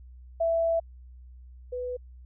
sine tone pair in turn, 663 / 496.7 Hz, E5 / B4, +10 / +10 cents, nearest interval perfect fourth, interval 500 cents, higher first, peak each -22 / -30 dBFS, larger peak first, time 0.4-0.8 / 1.72-1.97 s, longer first, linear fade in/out 10 ms, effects added 62 Hz sine -45 dBFS peak until 2.25 s

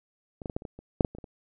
clicks, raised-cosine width 2 ms, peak -26 / -20 / -22 / -16 / -30 / -23 / -30 / -7 / -12 / -29 / -28 / -29 dBFS, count 12, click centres 0.418 / 0.458 / 0.498 / 0.565 / 0.621 / 0.652 / 0.79 / 1.008 / 1.048 / 1.15 / 1.185 / 1.242 s, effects none

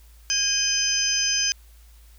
sine tone cluster, 1624 / 2495 / 3101 / 5040 / 6150 Hz, G#6 / D#7 / G7 / D#8 / G8, -39 / +4 / -19 / +21 / -34 cents, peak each -32 / -30 / -30 / -24 / -24 dBFS, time 0.3-1.52 s, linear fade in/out 0 ms, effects added 56 Hz sine -47 dBFS peak until 2.18 s + white hiss -58 dBFS RMS until 2.18 s

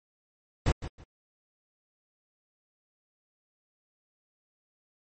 brown noise with echo, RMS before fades -23 dBFS, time 0.66-0.72 s, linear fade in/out 5 ms, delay 160 ms, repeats 2, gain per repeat -13 dB, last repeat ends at 1.04 s, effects MP3 32 kbps

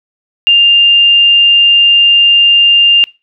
sine tone, 2800 Hz, F7, 4 cents sharp, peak -3 dBFS, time 0.47-3.04 s, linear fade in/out 0 ms, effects noise-tail reverb RT60 0.3 s tail -24 dB re dry

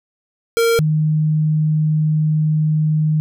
square / sine tone pair in turn, 461.5 / 154.5 Hz, A#4 / D#3, -17 / -12 cents, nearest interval octave + perfect fifth, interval 1895 cents, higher first, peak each -13 dBFS, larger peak neither, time 0.57-0.79 / 0.79-3.2 s, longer second, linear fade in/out 0 ms, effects none

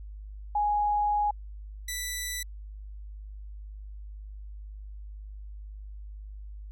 sine / 10% pulse tone pair in turn, 830.6 / 1975.5 Hz, G#5 / B6, 0 / 0 cents, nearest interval octave + minor third, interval 1500 cents, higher second, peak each -23 dBFS, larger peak neither, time 0.55-1.31 / 1.88-2.43 s, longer first, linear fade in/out 5 ms, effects added 51 Hz sine -39 dBFS peak until 6.71 s

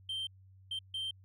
sine tone bursts at uneven times, 3136 Hz, G7, in tune, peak -32 dBFS, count 3, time 0.09-0.27 / 0.71-0.79 / 0.94-1.11 s, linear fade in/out 5 ms, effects tanh soft clip ceiling -34 dBFS + added 95 Hz sine -56 dBFS peak until 1.24 s

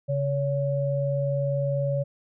sine tone pair together, 138.8 / 563.1 Hz, C#3 / C#5, +3 / +27 cents, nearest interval 2 octaves, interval 2424 cents, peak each -25 / -26 dBFS, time 0.08-2.04 s, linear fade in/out 20 ms, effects none

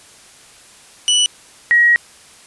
sawtooth / sine tone pair in turn, 2960 / 1900 Hz, F#7 / A#6, 0 / +33 cents, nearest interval minor sixth, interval 767 cents, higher first, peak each -8 dBFS, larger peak neither, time 1.08-1.26 / 1.71-1.96 s, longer second, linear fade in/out 0 ms, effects white hiss -44 dBFS RMS until 2.46 s + resampled to 24000 Hz

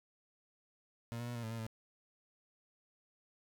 30% pulse tone with pitch steps, 116.7 / 119.8 / 120.9 / 117.5 / 111.4 / 114.9 / 111.5 Hz, A#2 / A#2 / B2 / A#2 / A2 / A#2 / A2, +2 / +48 / -36 / +14 / +22 / -25 / +23 cents, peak -37 dBFS, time 1.12-1.666 s, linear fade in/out 0 ms, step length 78 ms, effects none

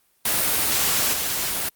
white noise with level steps, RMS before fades -21 / -25 dBFS, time 0.25-1.69 s, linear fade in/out 5 ms, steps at 1.13 s, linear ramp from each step 5 ms, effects white hiss -64 dBFS RMS until 1.75 s + Opus 32 kbps

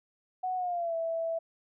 sine tone with pitch glide, 740 to 659.3 Hz, F#5 to E5, 0 to 0 cents, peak -29 dBFS, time 0.43-1.39 s, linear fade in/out 10 ms, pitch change -200 cents, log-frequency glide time 0.56-0.95 s, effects none

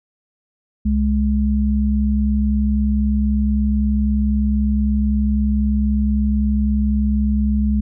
sine tone pair together, 66.15 / 210 Hz, C2 / G#3, +20 / +19 cents, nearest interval octave + minor sixth, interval 1999 cents, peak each -17 dBFS, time 0.85-7.81 s, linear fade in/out 10 ms, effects none

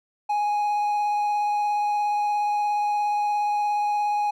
triangle tone with vibrato, 830.6 Hz, G#5, in tune, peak -19 dBFS, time 0.29-4.31 s, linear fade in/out 10 ms, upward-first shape sine, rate 17 Hz, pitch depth 10 cents each way, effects none

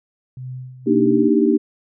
sine tone with tremolo, 128 Hz, C3, 38 cents flat, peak -27 dBFS, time 0.37-1.28 s, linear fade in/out 2 ms, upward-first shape sine, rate 1.8 Hz, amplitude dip 70%
sine chord, Eb major seventh, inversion second, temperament equal, 233.1 / 293.7 / 311.1 / 392 Hz, Bb3 / D4 / Eb4 / G4, 0 / 0 / 0 / 0 cents, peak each -18 dBFS, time 0.86-1.58 s, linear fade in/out 20 ms
effects none

